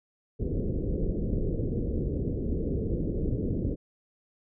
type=low-pass noise; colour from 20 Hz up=pink; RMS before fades=-29 dBFS; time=0.39-3.76 s; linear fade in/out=20 ms; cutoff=490 Hz; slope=48 dB/octave; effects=none